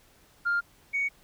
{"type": "tone pair in turn", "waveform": "sine", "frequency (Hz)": [1401, 2234], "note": ["F6", "C#7"], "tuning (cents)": [5, 13], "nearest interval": "minor sixth", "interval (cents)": 808, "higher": "second", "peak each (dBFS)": [-22, -24], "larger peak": "first", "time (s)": [[0.45, 0.61], [0.93, 1.09]], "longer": "neither", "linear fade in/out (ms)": 20, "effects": ["tanh soft clip ceiling -20 dBFS", "pink hiss -60 dBFS RMS until 1.23 s"]}